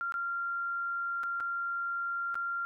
sine tone with dropouts, 1385 Hz, F6, 15 cents flat, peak -31 dBFS, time 0.01-2.65 s, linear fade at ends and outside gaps 0 ms, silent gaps 0.122-0.141 / 1.233-1.237 / 1.401-1.406 / 2.344-2.354 s, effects none

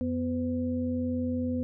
sine tone cluster, 89.3 / 248.4 / 510 Hz, F2 / B3 / C5, +39 / +10 / -44 cents, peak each -35 / -28 / -36 dBFS, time 0.01-1.63 s, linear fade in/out 0 ms, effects none

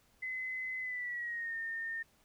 sine tone with pitch glide, 2034 to 1822.6 Hz, C7 to A#6, -50 to -39 cents, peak -36 dBFS, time 0.22-2.03 s, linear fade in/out 10 ms, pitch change -189 cents, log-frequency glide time 0.8-1.56 s, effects pink hiss -69 dBFS RMS until 2.24 s

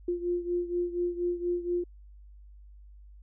sine beating tone pair, 349.9 / 354.1 Hz, F4 / F4, +3 / +24 cents, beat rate 4.2 Hz, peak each -29 / -33 dBFS, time 0.08-1.84 s, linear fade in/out 5 ms, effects added 50 Hz sine -48 dBFS peak until 3.22 s

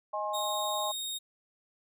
sine chord, Ab major, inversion second, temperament equal with one note detuned, 622.3 / 830.6 / 1066.6 Hz, Eb5 / Ab5 / C6, 0 / 0 / +33 cents, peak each -35 dBFS, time 0.13-0.92 s, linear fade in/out 10 ms
sawtooth tone, 3718 Hz, A#7, 5 cents flat, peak -31 dBFS, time 0.33-1.19 s, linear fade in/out 20 ms
effects none

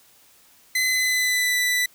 sawtooth tone with pitch glide, 2032 to 1982.2 Hz, B6 to B6, +49 to +6 cents, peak -16 dBFS, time 0.75-1.86 s, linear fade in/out 5 ms, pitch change -43 cents, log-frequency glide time 0.88-1.57 s, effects white hiss -55 dBFS RMS until 1.94 s

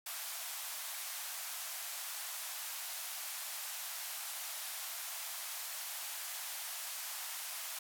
white band-pass noise, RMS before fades -43 dBFS, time 0.06-7.79 s, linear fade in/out 5 ms, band 630 to 16000 Hz, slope 48 dB/octave, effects none

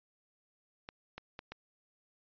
clicks, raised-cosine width 0.3 ms, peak -27 dBFS, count 4, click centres 0.889 / 1.18 / 1.391 / 1.52 s, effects resampled to 11025 Hz

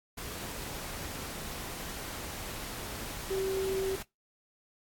sine tone in noise, 383.9 Hz, G4, 36 cents flat, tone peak -29 dBFS, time 3.3-3.96 s, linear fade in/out 10 ms, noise pink, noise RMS -40 dBFS, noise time 0.17-4.03 s, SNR +8 dB, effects noise-tail reverb RT60 0.2 s tail -23 dB re dry + AAC 64 kbps

